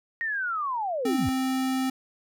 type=linear sweep; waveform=sine; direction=down; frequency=1878 to 66 Hz; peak=-26 dBFS; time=0.21-1.29 s; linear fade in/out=0 ms
type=tone; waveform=square; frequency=261.6 Hz; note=C4; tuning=in tune; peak=-25 dBFS; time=1.05-1.9 s; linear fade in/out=5 ms
effects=none